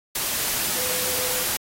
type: tone in noise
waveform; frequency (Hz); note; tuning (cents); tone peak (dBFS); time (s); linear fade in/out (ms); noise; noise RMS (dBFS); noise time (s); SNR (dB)
sine; 504; B4; +35; -34; 0.76-1.44; 5; white; -25; 0.15-1.57; -12
effects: AAC 48 kbps